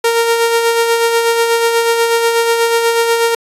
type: tone with tremolo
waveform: sawtooth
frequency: 463 Hz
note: A#4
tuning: 12 cents flat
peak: -5 dBFS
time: 0.04-3.35 s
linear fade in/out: 5 ms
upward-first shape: sine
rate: 8.2 Hz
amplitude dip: 40%
effects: resampled to 32000 Hz